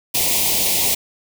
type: band-stop noise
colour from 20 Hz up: white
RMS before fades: -18 dBFS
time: 0.14-0.95 s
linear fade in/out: 10 ms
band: 980 to 2100 Hz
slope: 48 dB/octave
effects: none